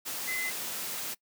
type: tone in noise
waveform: sine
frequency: 2039 Hz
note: C7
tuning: 45 cents flat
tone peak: -31 dBFS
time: 0.27-0.51 s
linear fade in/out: 20 ms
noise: white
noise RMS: -36 dBFS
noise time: 0.05-1.15 s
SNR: +2 dB
effects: noise-tail reverb RT60 0.1 s tail -23 dB re dry + high-pass 150 Hz 12 dB/octave